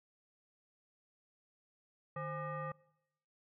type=tone with frequency modulation; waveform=sine; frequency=525 Hz; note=C5; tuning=6 cents sharp; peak=-38 dBFS; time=2.16-2.72 s; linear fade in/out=5 ms; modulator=678 Hz; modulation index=1.5; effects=noise-tail reverb RT60 0.9 s tail -24 dB re dry